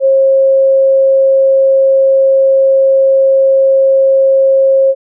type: tone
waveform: sine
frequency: 538 Hz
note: C5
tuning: 48 cents sharp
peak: -5 dBFS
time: 0-4.95 s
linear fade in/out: 50 ms
effects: none